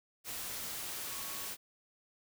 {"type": "tone in noise", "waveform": "sine", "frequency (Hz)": 1108.7, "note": "C#6", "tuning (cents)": 0, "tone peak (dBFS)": -52, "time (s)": [1.07, 1.52], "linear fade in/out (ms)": 50, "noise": "white", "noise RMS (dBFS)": -41, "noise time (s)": [0.24, 1.57], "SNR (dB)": -14, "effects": []}